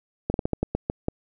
slowing click train, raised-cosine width 2 ms, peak -10 dBFS, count 9, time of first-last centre 0.3-1.084 s, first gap 41 ms, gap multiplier 1.24, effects none

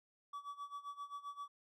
triangle tone with tremolo, 1145 Hz, D6, 44 cents flat, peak -40 dBFS, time 0.33-1.48 s, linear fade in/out 5 ms, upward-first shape sine, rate 7.6 Hz, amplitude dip 85%, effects none

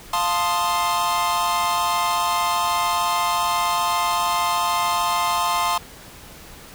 45% pulse chord, F dominant seventh, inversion none, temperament equal, 698.5 / 880 / 1046.5 / 1244.5 Hz, F5 / A5 / C6 / Eb6, 0 / 0 / 0 / 0 cents, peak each -27 / -25 / -22 / -27 dBFS, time 0.13-5.78 s, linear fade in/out 5 ms, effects pink hiss -42 dBFS RMS until 6.74 s

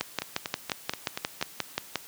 two click trains, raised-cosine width 0.2 ms, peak -13 / -9 dBFS, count 6 / 12, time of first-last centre 0.22-1.413 / 0.01-1.957 s, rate 4.19 / 5.65 Hz, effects white hiss -48 dBFS RMS until 2.07 s + high-pass 100 Hz 12 dB/octave

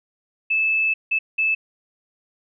sine tone bursts at uneven times, 2619 Hz, E7, 12 cents flat, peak -17 dBFS, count 3, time 0.5-0.94 / 1.11-1.19 / 1.38-1.55 s, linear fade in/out 10 ms, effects none

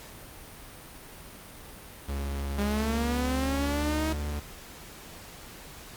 45% pulse tone with pitch glide, 69.7 to 73.72 Hz, C#2 to D2, +10 to +7 cents, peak -30 dBFS, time 2.08-4.4 s, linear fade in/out 10 ms, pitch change +97 cents, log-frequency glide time 2.52-4.21 s
sawtooth linear sweep, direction up, 200.5 to 319.1 Hz, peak -24 dBFS, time 2.58-4.13 s, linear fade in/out 5 ms
effects pink hiss -46 dBFS RMS until 5.96 s + Opus 48 kbps

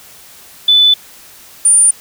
sine tone pair in turn, 3493 / 9218 Hz, A7 / D9, -13 / -33 cents, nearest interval octave + perfect fourth, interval 1680 cents, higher second, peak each -5 dBFS, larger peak neither, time 0.68-0.94 / 1.65-1.91 s, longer neither, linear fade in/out 5 ms, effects white hiss -39 dBFS RMS until 2 s

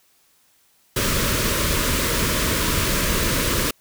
pink band-stop noise, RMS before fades -21 dBFS, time 0.96-3.71 s, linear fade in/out 5 ms, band 640 to 940 Hz, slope 96 dB/octave, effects white hiss -60 dBFS RMS until 3.8 s

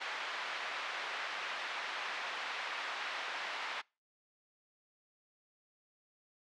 white band-pass noise, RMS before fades -40 dBFS, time 0-3.82 s, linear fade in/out 20 ms, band 780 to 2400 Hz, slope 12 dB/octave, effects noise-tail reverb RT60 0.3 s tail -26 dB re dry + low-pass 5000 Hz 12 dB/octave

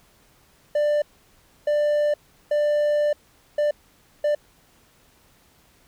triangle tone bursts at uneven times, 592 Hz, D5, 14 cents sharp, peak -16 dBFS, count 5, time 0.75-1.02 / 1.67-2.14 / 2.51-3.13 / 3.58-3.71 / 4.24-4.35 s, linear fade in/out 5 ms, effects pink hiss -58 dBFS RMS until 5.87 s

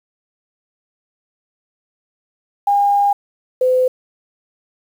sine tone pair in turn, 809 / 509.6 Hz, G#5 / C5, -46 / -46 cents, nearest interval minor sixth, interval 800 cents, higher first, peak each -11 dBFS, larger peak neither, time 2.67-3.13 / 3.61-3.88 s, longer first, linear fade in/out 5 ms, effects 7-bit

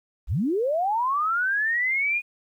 sine linear sweep, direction up, 33.53 to 2474 Hz, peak -21 dBFS, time 0.27-2.22 s, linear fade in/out 50 ms, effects 10-bit

